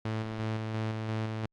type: tone with tremolo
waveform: sawtooth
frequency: 110 Hz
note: A2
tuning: in tune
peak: -26 dBFS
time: 0.05-1.46 s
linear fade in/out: 5 ms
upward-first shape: square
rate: 2.9 Hz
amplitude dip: 30%
effects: low-pass 4000 Hz 12 dB/octave + Opus 48 kbps